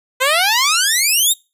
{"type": "exponential sweep", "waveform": "10% pulse", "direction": "up", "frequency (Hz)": [501, 3837], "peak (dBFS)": -4, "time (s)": [0.2, 1.34], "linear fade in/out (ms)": 20, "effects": ["noise-tail reverb RT60 0.3 s tail -26 dB re dry", "resampled to 32000 Hz"]}